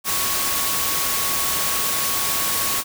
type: tone in noise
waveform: sine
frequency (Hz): 1108.7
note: C#6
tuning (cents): 0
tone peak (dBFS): -30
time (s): 0.04-2.84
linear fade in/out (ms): 50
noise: white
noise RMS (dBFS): -22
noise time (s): 0.04-2.84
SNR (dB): -11
effects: none